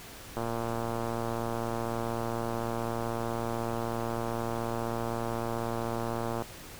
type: click train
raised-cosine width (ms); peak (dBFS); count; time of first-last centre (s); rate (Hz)
1; -19; 703; 0.37-6.422; 116
effects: pink hiss -46 dBFS RMS until 6.79 s